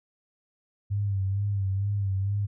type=tone with vibrato; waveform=sine; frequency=99 Hz; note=G2; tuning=18 cents sharp; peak=-24 dBFS; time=0.9-2.47 s; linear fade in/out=20 ms; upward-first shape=sine; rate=2.2 Hz; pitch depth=56 cents each way; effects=none